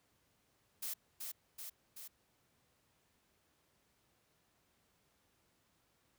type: noise with echo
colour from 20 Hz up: blue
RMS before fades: -41 dBFS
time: 0.82-0.94 s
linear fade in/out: 10 ms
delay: 380 ms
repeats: 3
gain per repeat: -3 dB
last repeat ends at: 2.08 s
effects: pink hiss -75 dBFS RMS until 6.18 s + high-pass 60 Hz 12 dB/octave